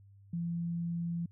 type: tone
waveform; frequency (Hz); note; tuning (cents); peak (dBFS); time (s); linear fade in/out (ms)
sine; 169.9; F3; -47; -32; 0.33-1.26; 5
effects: added 99 Hz sine -55 dBFS peak until 1.31 s